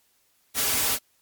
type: noise with comb filter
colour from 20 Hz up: white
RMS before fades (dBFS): -24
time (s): 0.54-0.99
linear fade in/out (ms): 50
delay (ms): 5.6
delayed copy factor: -0.7
effects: white hiss -66 dBFS RMS until 1.21 s + MP3 96 kbps